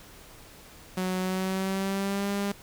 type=tone with pitch glide; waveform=sawtooth; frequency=185 to 200.6 Hz; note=F#3 to G3; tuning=0 to +40 cents; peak=-23 dBFS; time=0.97-2.52 s; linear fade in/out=5 ms; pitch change=+140 cents; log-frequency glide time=1.2-2.3 s; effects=pink hiss -50 dBFS RMS until 2.62 s